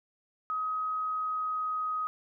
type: tone with pitch glide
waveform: sine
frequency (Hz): 1264 to 1256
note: D#6 to D#6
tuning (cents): +27 to +16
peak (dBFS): -29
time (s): 0.5-2.07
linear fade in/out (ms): 0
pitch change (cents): -11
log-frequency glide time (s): 0.94-1.92
effects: none